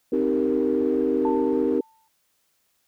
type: chord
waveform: sine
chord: C minor seventh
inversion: none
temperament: equal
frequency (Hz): 261.6 / 311.1 / 392 / 466.2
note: C4 / Eb4 / G4 / Bb4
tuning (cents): 0 / 0 / 0 / 0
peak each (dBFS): -25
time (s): 0.12-1.81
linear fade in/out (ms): 5
type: low-pass noise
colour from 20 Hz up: white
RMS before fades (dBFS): -44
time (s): 0.13-1.79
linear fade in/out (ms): 5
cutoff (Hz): 770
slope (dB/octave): 12
type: tone with exponential decay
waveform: sine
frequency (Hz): 888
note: A5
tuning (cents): +16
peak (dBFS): -24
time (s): 1.25-2.08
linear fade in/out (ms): 1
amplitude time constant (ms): 180
effects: white hiss -69 dBFS RMS until 2.87 s